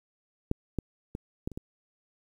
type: clicks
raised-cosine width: 3 ms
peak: -13 / -16 / -22 / -18 / -30 / -23 dBFS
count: 6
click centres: 0.514 / 0.787 / 1.151 / 1.475 / 1.517 / 1.575 s
effects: 9-bit